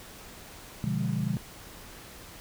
sine chord, B diminished seventh, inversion none, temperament equal with one note detuned, 123.47 / 146.83 / 174.61 / 204.8 Hz, B2 / D3 / F3 / Ab3, 0 / 0 / 0 / -24 cents, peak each -32 dBFS, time 0.84-1.37 s, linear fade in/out 0 ms, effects pink hiss -47 dBFS RMS until 2.4 s

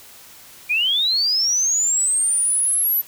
sine linear sweep, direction up, 2346 to 12000 Hz, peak -16 dBFS, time 0.69-3.02 s, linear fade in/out 20 ms, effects white hiss -44 dBFS RMS until 3.07 s

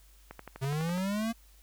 click train, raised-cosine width 0.5 ms, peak -27 dBFS, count 9, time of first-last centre 0.31-0.977 s, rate 12 Hz
square linear sweep, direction up, 130.81 to 233.1 Hz, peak -30 dBFS, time 0.61-1.33 s, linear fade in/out 20 ms
effects added 50 Hz sine -56 dBFS peak until 1.62 s + white hiss -63 dBFS RMS until 1.62 s

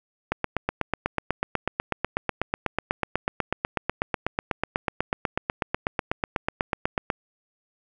click train, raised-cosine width 0.5 ms, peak -8 dBFS, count 56, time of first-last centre 0.32-7.102 s, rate 8.11 Hz, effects none

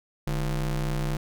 square ring-modulated tone, 89.2 Hz, F2, 37 cents sharp, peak -23 dBFS, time 0.27-1.17 s, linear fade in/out 5 ms, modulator 57.1 Hz, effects none

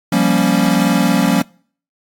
square chord, G half-diminished seventh, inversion third, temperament equal, 174.61 / 196 / 233.1 / 277.2 Hz, F3 / G3 / Bb3 / Db4, 0 / 0 / 0 / 0 cents, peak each -18 dBFS, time 0.12-1.42 s, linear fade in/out 5 ms, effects noise-tail reverb RT60 0.5 s tail -25 dB re dry + AAC 64 kbps

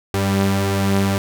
sawtooth tone pair together, 97.49 / 196.8 Hz, G2 / G3, -9 / +7 cents, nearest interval octave, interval 1216 cents, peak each -15 dBFS, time 0.14-1.18 s, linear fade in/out 0 ms, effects none

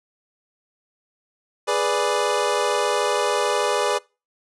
25% pulse chord, G# diminished, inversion none, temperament equal, 415.3 / 493.9 / 587.3 Hz, G#4 / B4 / D5, 0 / 0 / 0 cents, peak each -20 dBFS, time 1.67-3.99 s, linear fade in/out 20 ms, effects noise-tail reverb RT60 0.3 s tail -24 dB re dry + resampled to 24000 Hz

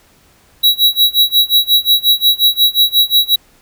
square tone with tremolo, 3883 Hz, B7, 30 cents flat, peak -6 dBFS, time 0.63-3.36 s, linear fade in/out 10 ms, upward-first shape sine, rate 5.6 Hz, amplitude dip 95%, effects pink hiss -50 dBFS RMS until 3.61 s

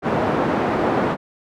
pink band-pass noise, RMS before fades -20 dBFS, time 0.02-1.17 s, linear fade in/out 50 ms, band 200 to 1100 Hz, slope 12 dB/octave, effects none

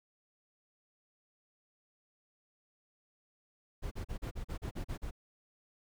brown noise bursts, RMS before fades -38 dBFS, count 10, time 3.82-5.111 s, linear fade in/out 20 ms, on 94 ms, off 39 ms, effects none

